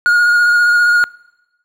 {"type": "tone with vibrato", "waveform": "triangle", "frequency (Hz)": 1434, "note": "F6", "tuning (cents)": 45, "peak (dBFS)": -6, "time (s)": [0.06, 1.04], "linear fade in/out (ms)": 0, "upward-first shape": "square", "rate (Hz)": 15, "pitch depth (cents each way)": 13, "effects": ["noise-tail reverb RT60 1.0 s tail -25 dB re dry"]}